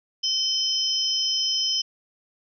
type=tone cluster; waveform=sine; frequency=3086 / 5160 / 5800 Hz; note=G7 / E8 / F#8; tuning=-28 / -38 / -35 cents; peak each=-25 / -24 / -33 dBFS; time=0.23-1.82 s; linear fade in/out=10 ms; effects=none